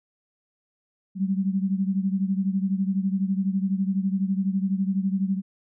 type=beating tone pair; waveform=sine; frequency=190 / 202 Hz; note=F#3 / G#3; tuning=+46 / -48 cents; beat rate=12 Hz; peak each=-23 / -27 dBFS; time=1.15-5.42 s; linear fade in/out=50 ms; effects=none